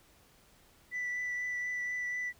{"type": "tone with vibrato", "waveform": "sine", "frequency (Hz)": 1975.5, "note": "B6", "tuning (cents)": 0, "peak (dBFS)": -31, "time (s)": [0.91, 2.33], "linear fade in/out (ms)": 50, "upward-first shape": "triangle", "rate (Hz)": 4.1, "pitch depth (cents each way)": 14, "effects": ["tanh soft clip ceiling -31 dBFS", "pink hiss -63 dBFS RMS until 2.39 s"]}